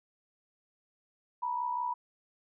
sine tone pair together, 912 / 977.5 Hz, A#5 / B5, -38 / -18 cents, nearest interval minor second, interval 120 cents, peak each -38 / -31 dBFS, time 1.42-1.94 s, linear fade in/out 10 ms, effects none

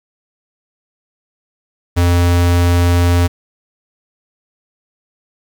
square tone, 87.31 Hz, F2, in tune, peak -10 dBFS, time 1.96-3.28 s, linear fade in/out 20 ms, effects 8-bit

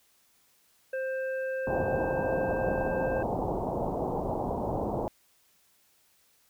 harmonic tone, 525 Hz, C5, 6 cents sharp, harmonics 1 / 3 / 5, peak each -30 / -37 / -51 dBFS, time 0.93-3.23 s, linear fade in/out 5 ms
white low-pass noise, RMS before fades -31 dBFS, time 1.67-5.08 s, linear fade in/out 0 ms, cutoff 880 Hz, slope 48 dB/octave
effects white hiss -66 dBFS RMS until 6.49 s

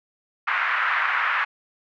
pink band-pass noise, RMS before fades -23 dBFS, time 0.47-1.45 s, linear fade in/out 10 ms, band 1200 to 2000 Hz, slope 24 dB/octave, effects none

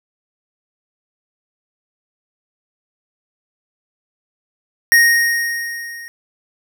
square tone with level ramp, 1864.7 Hz, A#6, in tune, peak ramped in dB -7 to -32 dBFS, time 4.92-6.08 s, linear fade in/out 0 ms, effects none

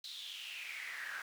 brown noise with high-pass filter sweep, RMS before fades -45 dBFS, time 0.04-1.22 s, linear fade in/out 2 ms, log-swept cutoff 4000 to 1500 Hz, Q 6.6, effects none

